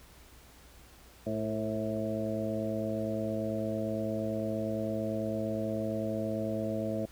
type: harmonic tone with a mistuned harmonic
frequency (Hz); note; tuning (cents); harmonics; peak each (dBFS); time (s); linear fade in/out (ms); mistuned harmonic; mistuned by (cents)
108.8; A2; -19; 1 / 2 / 3 / 4 / 5 / 6; -39 / -35 / -38 / -42 / -37 / -37; 1.26-7.06; 10; 4; +52
effects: added 60 Hz sine -57 dBFS peak until 7.11 s + pink hiss -57 dBFS RMS until 7.11 s